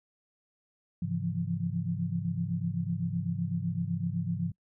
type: tone cluster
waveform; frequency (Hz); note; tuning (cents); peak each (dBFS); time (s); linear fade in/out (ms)
sine; 103.4 / 135.9 / 166.7 / 174.6; G#2 / C#3 / E3 / F3; -7 / -34 / +20 / 0; -36 / -37 / -33 / -33; 1.02-4.52; 5
effects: noise-tail reverb RT60 0.1 s tail -25 dB re dry